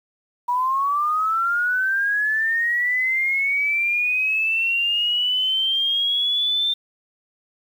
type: linear sweep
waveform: sine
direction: up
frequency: 963 to 3587 Hz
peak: -18 dBFS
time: 0.48-6.74 s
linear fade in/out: 10 ms
effects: 8-bit